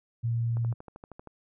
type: tone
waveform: sine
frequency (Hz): 116.54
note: A#2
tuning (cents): 0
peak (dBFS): -25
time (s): 0.23-0.74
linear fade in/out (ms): 20
type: click train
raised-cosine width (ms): 1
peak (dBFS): -30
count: 10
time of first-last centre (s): 0.57-1.273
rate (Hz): 12.8
effects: none